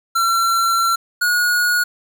square tone pair in turn, 1357 / 1448.6 Hz, E6 / F#6, +50 / -37 cents, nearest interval minor second, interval 113 cents, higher second, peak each -15 dBFS, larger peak neither, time 0.15-0.96 / 1.21-1.84 s, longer first, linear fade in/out 10 ms, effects 8-bit

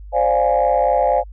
sine chord, D half-diminished seventh, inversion third, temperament equal, 523.3 / 587.3 / 698.5 / 830.6 Hz, C5 / D5 / F5 / Ab5, 0 / 0 / 0 / 0 cents, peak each -18 dBFS, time 0.12-1.24 s, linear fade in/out 50 ms, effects tanh soft clip ceiling -6 dBFS + added 50 Hz sine -33 dBFS peak until 1.32 s

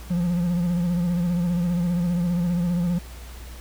triangle tone with vibrato, 174.61 Hz, F3, in tune, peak -18 dBFS, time 0.1-2.99 s, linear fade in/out 10 ms, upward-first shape sine, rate 15 Hz, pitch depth 55 cents each way, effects added 60 Hz sine -37 dBFS peak until 3.6 s + pink hiss -45 dBFS RMS until 3.6 s

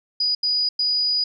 sine tone bursts at uneven times, 4925 Hz, D#8, 19 cents flat, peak -18 dBFS, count 3, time 0.2-0.35 / 0.43-0.69 / 0.79-1.24 s, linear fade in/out 5 ms, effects none

